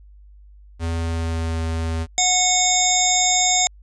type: tone with pitch glide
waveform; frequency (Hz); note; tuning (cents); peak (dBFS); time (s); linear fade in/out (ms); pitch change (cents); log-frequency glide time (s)
square; 83 to 81.67; E2 to E2; +12 to -16; -22; 0.79-2.07; 50; -28; 0.98-1.55
type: harmonic tone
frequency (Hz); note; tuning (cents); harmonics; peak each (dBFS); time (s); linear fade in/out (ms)
732; F#5; -19; 1 / 3 / 5 / 7 / 9 / 10; -22 / -25 / -23 / -28 / -21 / -20; 2.18-3.67; 0
effects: added 50 Hz sine -43 dBFS peak until 3.82 s + resampled to 22050 Hz